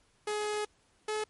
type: tone pair in turn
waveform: sawtooth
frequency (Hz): 420.8 / 428.4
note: G#4 / A4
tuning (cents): +23 / -46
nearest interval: unison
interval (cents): 31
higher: second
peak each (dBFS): -27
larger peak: neither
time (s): 0.27-0.65 / 1.08-1.24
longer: first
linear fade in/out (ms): 5
effects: pink hiss -68 dBFS RMS until 1.29 s + MP3 48 kbps